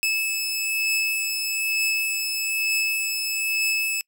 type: beating tone pair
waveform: sawtooth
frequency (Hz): 2606 / 2607.1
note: E7 / E7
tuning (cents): -20 / -20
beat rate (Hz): 1.1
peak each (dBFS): -20 / -27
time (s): 0.03-4.01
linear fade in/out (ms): 0
effects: noise-tail reverb RT60 0.1 s tail -26 dB re dry